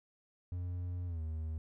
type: tone with pitch glide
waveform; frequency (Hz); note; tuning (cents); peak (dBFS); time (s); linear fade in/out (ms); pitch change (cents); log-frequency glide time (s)
triangle; 89 to 79.29; F2 to D#2; +33 to +33; -34; 0.52-1.58; 0; -200; 1.06-1.21
effects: none